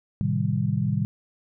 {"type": "chord", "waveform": "sine", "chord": "A half-diminished seventh", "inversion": "none", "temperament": "equal", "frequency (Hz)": [110, 130.81, 155.56, 196], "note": ["A2", "C3", "Eb3", "G3"], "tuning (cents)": [0, 0, 0, 0], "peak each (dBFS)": -27, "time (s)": [0.21, 1.05], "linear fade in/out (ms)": 0, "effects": []}